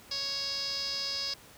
5% pulse tone with low-pass filter, 554.4 Hz, C#5, in tune, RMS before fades -34 dBFS, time 0.11-1.34 s, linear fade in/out 5 ms, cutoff 4900 Hz, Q 9.2, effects pink hiss -53 dBFS RMS until 1.57 s + high-pass 60 Hz 12 dB/octave

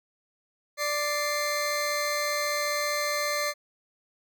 20% pulse tone pair together, 587.3 / 2093 Hz, D5 / C7, 0 / 0 cents, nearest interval octave + minor seventh, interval 2200 cents, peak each -23 / -25 dBFS, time 0.77-3.54 s, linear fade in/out 50 ms, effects none

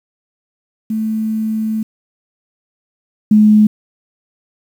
sine tone pair in turn, 218.8 / 212.7 Hz, A3 / G#3, -9 / +42 cents, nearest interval unison, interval 49 cents, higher first, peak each -15 / -5 dBFS, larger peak second, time 0.9-1.83 / 3.31-3.67 s, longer first, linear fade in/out 5 ms, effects 7-bit

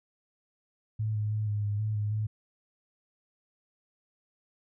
sine tone with pitch steps, 108.6 / 105.9 / 107.3 / 104.2 / 103.1 / 107.7 / 104.6 / 107.5 Hz, A2 / G#2 / A2 / G#2 / G#2 / A2 / G#2 / A2, -22 / +34 / -43 / +6 / -12 / -37 / +13 / -40 cents, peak -27 dBFS, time 0.99-2.27 s, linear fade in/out 10 ms, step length 160 ms, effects none

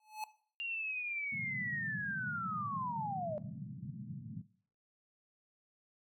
square tone with exponential growth, 859 Hz, A5, 42 cents flat, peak -36 dBFS, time 0-0.24 s, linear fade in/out 2 ms, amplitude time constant 52 ms
sine linear sweep, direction down, 2794 to 587.3 Hz, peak -36 dBFS, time 0.6-3.38 s, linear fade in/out 0 ms
white band-pass noise, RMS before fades -45 dBFS, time 1.32-4.42 s, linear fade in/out 10 ms, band 110 to 210 Hz, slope 48 dB/octave
effects noise-tail reverb RT60 0.5 s tail -17 dB re dry

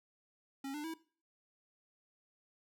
square tone with pitch steps, 272.8 / 297.5 / 324.4 Hz, C#4 / D4 / E4, -28 / +22 / -28 cents, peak -40 dBFS, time 0.64-0.94 s, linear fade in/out 5 ms, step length 100 ms, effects noise-tail reverb RT60 0.4 s tail -19 dB re dry

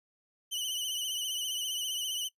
sawtooth tone with vibrato, 3008 Hz, F#7, 28 cents sharp, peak -29 dBFS, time 0.51-2.29 s, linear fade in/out 20 ms, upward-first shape sine, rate 15 Hz, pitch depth 59 cents each way, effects noise-tail reverb RT60 0.1 s tail -20 dB re dry + resampled to 32000 Hz

